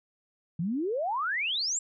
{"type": "exponential sweep", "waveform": "sine", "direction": "up", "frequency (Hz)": [155.56, 7730], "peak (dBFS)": -27, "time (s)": [0.59, 1.79], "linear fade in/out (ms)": 5, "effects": []}